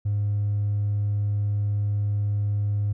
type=tone with hard clipping; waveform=sine; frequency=102.7 Hz; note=G#2; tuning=19 cents flat; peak=-22 dBFS; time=0.05-2.93 s; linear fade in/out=10 ms; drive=1 dB; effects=none